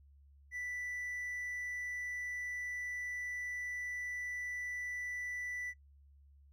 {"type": "tone", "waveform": "triangle", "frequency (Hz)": 1975, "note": "B6", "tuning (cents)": 0, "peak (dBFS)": -37, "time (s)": [0.51, 5.74], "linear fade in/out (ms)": 50, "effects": ["noise-tail reverb RT60 0.1 s tail -21 dB re dry", "added 70 Hz sine -59 dBFS peak until 6.52 s"]}